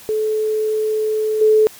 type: tone with level steps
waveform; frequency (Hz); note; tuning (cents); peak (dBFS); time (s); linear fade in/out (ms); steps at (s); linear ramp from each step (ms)
sine; 432.4; A4; -30; -16 / -9; 0.09-1.67; 0; 1.41; 5
effects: white hiss -41 dBFS RMS until 1.79 s